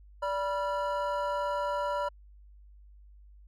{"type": "tone cluster", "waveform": "triangle", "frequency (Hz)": [582, 976, 1375], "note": ["D5", "B5", "F6"], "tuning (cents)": [-16, -21, -27], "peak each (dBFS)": [-30, -30, -36], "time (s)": [0.22, 2.09], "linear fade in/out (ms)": 10, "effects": ["added 50 Hz sine -51 dBFS peak until 3.47 s"]}